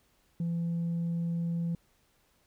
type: tone with tanh clipping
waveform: triangle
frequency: 169.1 Hz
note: E3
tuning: 44 cents sharp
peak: -29 dBFS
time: 0.4-1.75 s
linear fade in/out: 2 ms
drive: 6 dB
effects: pink hiss -69 dBFS RMS until 2.46 s

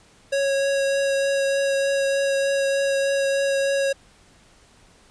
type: tone with vibrato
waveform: square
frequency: 551 Hz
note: C#5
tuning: 11 cents flat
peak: -20 dBFS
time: 0.32-3.93 s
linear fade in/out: 10 ms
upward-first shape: triangle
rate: 3.3 Hz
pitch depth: 11 cents each way
effects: pink hiss -54 dBFS RMS until 5.1 s + resampled to 22050 Hz

